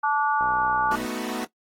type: harmonic tone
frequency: 290.6 Hz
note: D4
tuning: 18 cents flat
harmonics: 3 / 4 / 5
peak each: -23 / -25 / -27 dBFS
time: 0.03-0.96 s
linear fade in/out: 10 ms
type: click train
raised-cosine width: 1 ms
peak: -22 dBFS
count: 41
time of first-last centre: 0.41-1.049 s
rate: 62.6 Hz
type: chord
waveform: sawtooth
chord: B dominant seventh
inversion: third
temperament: equal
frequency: 220 / 246.9 / 311.1 / 370 Hz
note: A3 / B3 / D#4 / F#4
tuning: 0 / 0 / 0 / 0 cents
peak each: -29 / -28 / -31 / -30 dBFS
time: 0.91-1.45 s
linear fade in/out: 5 ms
effects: noise-tail reverb RT60 0.1 s tail -17 dB re dry + AAC 48 kbps